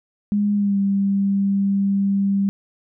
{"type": "tone with pitch glide", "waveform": "sine", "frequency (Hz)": [205.5, 197.7], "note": ["G#3", "G3"], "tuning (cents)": [-18, 15], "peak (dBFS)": -16, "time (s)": [0.32, 2.49], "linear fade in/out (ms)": 0, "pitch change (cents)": -67, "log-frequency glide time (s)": [0.54, 0.78], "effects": []}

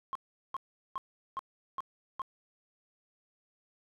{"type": "tone bursts", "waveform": "sine", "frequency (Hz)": 1069, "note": "C6", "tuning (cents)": 37, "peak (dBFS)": -31, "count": 6, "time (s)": [0.13, 2.218], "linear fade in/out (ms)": 0, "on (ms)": 23, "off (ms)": 390, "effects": ["tanh soft clip ceiling -30 dBFS", "12-bit"]}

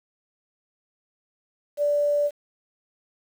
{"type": "tone with quantisation", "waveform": "sine", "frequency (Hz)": 583, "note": "D5", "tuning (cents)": -13, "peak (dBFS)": -19, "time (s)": [1.77, 2.31], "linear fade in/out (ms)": 50, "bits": 8, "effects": []}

